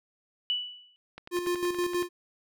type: tone with exponential decay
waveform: sine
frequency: 2960 Hz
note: F#7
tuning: in tune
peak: -23 dBFS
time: 0.5-0.96 s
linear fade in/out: 0 ms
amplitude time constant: 100 ms
type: click train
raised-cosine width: 0.3 ms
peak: -26 dBFS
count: 10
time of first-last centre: 1.18-2.029 s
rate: 10.6 Hz
type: tone with tremolo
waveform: square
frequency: 352.8 Hz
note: F4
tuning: 18 cents sharp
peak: -26 dBFS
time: 1.31-2.09 s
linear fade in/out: 50 ms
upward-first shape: square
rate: 6.3 Hz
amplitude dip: 55%
effects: none